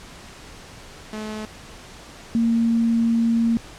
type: tone pair in turn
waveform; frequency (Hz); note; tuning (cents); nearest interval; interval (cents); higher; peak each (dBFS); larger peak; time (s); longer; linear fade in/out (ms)
sawtooth / sine; 214.9 / 230.3; A3 / A#3; -41 / -21; minor second; 120; second; -25 / -16; second; 1.13-1.45 / 2.35-3.57; second; 0
effects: pink hiss -42 dBFS RMS until 3.78 s + low-pass 8000 Hz 12 dB/octave